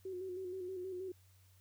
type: tone with vibrato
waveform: sine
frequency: 370 Hz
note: F#4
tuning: in tune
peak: -40 dBFS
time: 0.05-1.12 s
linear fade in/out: 5 ms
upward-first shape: square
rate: 6.3 Hz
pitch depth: 43 cents each way
effects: added 93 Hz sine -63 dBFS peak until 1.6 s + white hiss -71 dBFS RMS until 1.6 s